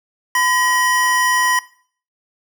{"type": "tone pair together", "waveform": "square", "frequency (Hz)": [1010.7, 1908], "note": ["B5", "A#6"], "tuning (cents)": [40, 40], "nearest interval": "major seventh", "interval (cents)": 1100, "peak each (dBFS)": [-18, -17], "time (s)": [0.35, 1.59], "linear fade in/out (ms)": 2, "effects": ["noise-tail reverb RT60 0.5 s tail -19 dB re dry"]}